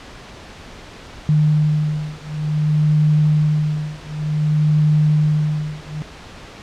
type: beating tone pair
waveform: sine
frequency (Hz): 151.7 / 152.25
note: D#3 / D#3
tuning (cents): -44 / -37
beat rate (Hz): 0.55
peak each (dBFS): -17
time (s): 1.29-6.02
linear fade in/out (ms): 0
effects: pink hiss -38 dBFS RMS until 6.62 s + low-pass 5000 Hz 12 dB/octave